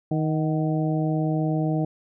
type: harmonic tone with a mistuned harmonic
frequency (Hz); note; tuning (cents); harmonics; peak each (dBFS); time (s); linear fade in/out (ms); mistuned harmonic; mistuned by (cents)
156.8; D#3; +14; 1 / 2 / 3 / 4 / 5; -23 / -26 / -34 / -32 / -34; 0.11-1.85; 5; 5; -64
effects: none